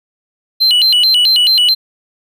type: tone with vibrato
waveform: triangle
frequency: 3483 Hz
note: A7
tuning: 18 cents flat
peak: -6 dBFS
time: 0.6-1.75 s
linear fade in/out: 20 ms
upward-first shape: square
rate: 4.6 Hz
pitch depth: 290 cents each way
effects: none